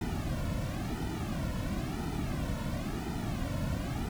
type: noise with flanger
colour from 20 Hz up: brown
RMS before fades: -34 dBFS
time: 0.01-4.09 s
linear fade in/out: 5 ms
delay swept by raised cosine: 1.8 to 2.52 ms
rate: 0.97 Hz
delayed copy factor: -1
effects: none